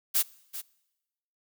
blue noise with echo, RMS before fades -24 dBFS, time 0.14-0.23 s, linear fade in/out 20 ms, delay 390 ms, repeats 1, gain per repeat -13 dB, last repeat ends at 0.62 s, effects noise-tail reverb RT60 1.0 s tail -23 dB re dry

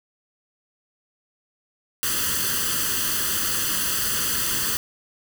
white noise with comb filter, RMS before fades -24 dBFS, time 2.03-4.77 s, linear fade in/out 0 ms, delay 0.65 ms, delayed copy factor +0.8, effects none

